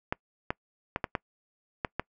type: clicks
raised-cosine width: 0.5 ms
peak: -13 dBFS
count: 7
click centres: 0.125 / 0.505 / 0.961 / 1.042 / 1.152 / 1.848 / 1.996 s
effects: noise-tail reverb RT60 0.1 s tail -25 dB re dry